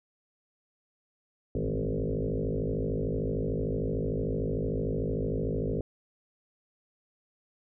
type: tone with frequency modulation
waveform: sine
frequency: 155.56 Hz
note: D#3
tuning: in tune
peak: -27 dBFS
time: 1.55-5.81 s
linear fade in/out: 2 ms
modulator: 53.3 Hz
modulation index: 6.6
effects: none